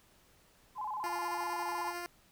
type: tone with vibrato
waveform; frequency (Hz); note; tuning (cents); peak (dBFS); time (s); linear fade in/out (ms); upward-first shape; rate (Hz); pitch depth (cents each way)
sine; 933; A#5; +1; -35; 0.75-1.94; 50; square; 16; 160
type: tone with tremolo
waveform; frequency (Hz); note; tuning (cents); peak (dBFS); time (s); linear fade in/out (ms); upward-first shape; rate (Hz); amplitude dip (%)
10% pulse; 349.2; F4; 0; -29; 1.04-2.06; 0; sine; 11; 25
effects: pink hiss -65 dBFS RMS until 2.31 s